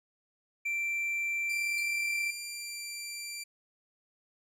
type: tone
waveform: triangle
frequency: 2349 Hz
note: D7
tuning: in tune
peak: -28 dBFS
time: 0.65-2.31 s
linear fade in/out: 10 ms
type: tone with pitch glide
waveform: 15% pulse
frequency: 2388 to 2355 Hz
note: D7 to D7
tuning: +28 to +4 cents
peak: -31 dBFS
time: 1.49-3.44 s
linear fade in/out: 10 ms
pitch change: -24 cents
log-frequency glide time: 2.14-2.8 s
type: tone with exponential decay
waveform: sawtooth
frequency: 4280 Hz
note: C8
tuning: 38 cents sharp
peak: -35 dBFS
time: 1.78-1.88 s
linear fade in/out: 2 ms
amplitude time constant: 21 ms
effects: none